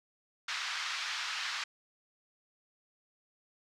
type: band-pass noise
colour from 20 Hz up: pink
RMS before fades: -37 dBFS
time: 0.48-1.64 s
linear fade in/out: 5 ms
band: 1200 to 5500 Hz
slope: 24 dB/octave
effects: none